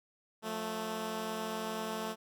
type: tone pair together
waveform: 10% pulse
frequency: 177.28 / 219.6 Hz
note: F3 / A3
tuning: +26 / -3 cents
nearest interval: major third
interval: 371 cents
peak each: -35 / -28 dBFS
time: 0.42-2.16 s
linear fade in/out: 50 ms
effects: none